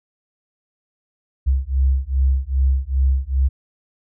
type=beating tone pair; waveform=sine; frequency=65.41 / 67.91 Hz; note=C2 / C#2; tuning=0 / -35 cents; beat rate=2.5 Hz; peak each=-18 dBFS; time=1.46-3.49 s; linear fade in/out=20 ms; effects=none